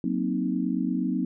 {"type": "chord", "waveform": "sine", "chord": "C half-diminished seventh", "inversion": "second", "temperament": "equal", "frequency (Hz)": [185, 233.1, 261.6, 311.1], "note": ["Gb3", "Bb3", "C4", "Eb4"], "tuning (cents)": [0, 0, 0, 0], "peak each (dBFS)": [-29, -30, -28, -31], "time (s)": [0.04, 1.25], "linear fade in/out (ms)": 2, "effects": []}